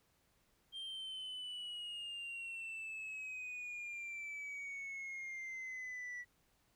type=exponential sweep; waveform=sine; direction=down; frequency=3187 to 1947 Hz; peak=-40 dBFS; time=0.72-6.25 s; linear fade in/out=50 ms; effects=tanh soft clip ceiling -42 dBFS + pink hiss -75 dBFS RMS until 6.75 s